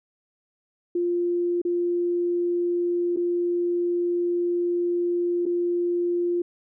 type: tone with dropouts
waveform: sine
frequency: 349.2 Hz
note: F4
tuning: in tune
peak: -21 dBFS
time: 0.95-6.42 s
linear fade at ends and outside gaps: 5 ms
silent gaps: 1.617-1.65 / 3.163-3.17 / 5.456-5.462 s
effects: none